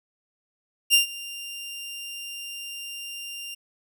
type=tone with ADSR envelope; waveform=sawtooth; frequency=2791 Hz; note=F7; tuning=2 cents flat; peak=-10 dBFS; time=0.9-3.55 s; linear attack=40 ms; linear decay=120 ms; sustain=-21 dB; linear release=13 ms; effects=none